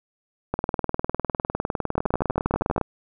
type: two click trains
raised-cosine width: 1 ms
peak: -9 / -9 dBFS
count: 46 / 11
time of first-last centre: 0.54-2.813 / 1.98-2.78 s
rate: 19.8 / 12.5 Hz
effects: none